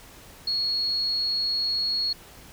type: tone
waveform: sine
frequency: 4327 Hz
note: C#8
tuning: 43 cents flat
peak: -23 dBFS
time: 0.47-2.13 s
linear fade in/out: 5 ms
effects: pink hiss -48 dBFS RMS until 2.52 s